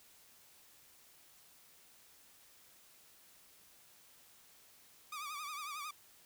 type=tone with vibrato; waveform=sawtooth; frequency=1191 Hz; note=D6; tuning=24 cents sharp; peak=-38 dBFS; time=5.12-5.91 s; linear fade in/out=5 ms; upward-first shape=triangle; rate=11 Hz; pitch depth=110 cents each way; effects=white hiss -63 dBFS RMS until 6.25 s